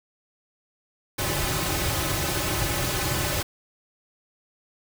pink noise with comb filter, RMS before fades -26 dBFS, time 1.18-3.43 s, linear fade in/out 10 ms, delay 4.3 ms, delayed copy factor -0.9, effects none

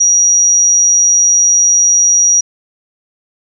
sine tone, 5760 Hz, F#8, 47 cents flat, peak -6 dBFS, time 0-2.41 s, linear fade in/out 10 ms, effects none

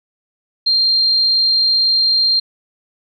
sine tone, 4186 Hz, C8, in tune, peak -11 dBFS, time 0.66-2.4 s, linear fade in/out 10 ms, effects none

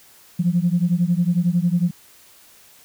sine beating tone pair, 170 / 181 Hz, F3 / F#3, -46 / -38 cents, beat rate 11 Hz, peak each -18 / -19 dBFS, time 0.39-1.91 s, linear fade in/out 10 ms, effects tanh soft clip ceiling -8 dBFS + white hiss -50 dBFS RMS until 2.84 s

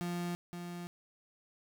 35% pulse tone with echo, 174.61 Hz, F3, in tune, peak -33 dBFS, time 0.01-0.35 s, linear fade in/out 0 ms, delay 520 ms, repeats 1, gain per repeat -6 dB, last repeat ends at 0.87 s, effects none

